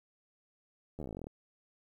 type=slowing click train; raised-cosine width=2 ms; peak=-29 dBFS; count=16; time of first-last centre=0.99-1.269 s; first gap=12 ms; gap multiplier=1.06; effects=11-bit